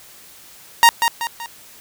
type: tone with echo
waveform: sawtooth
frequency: 932.3 Hz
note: A#5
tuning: in tune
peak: -3 dBFS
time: 0.83-0.89 s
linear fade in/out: 0 ms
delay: 190 ms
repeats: 3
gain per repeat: -7 dB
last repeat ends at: 1.46 s
effects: white hiss -44 dBFS RMS until 1.8 s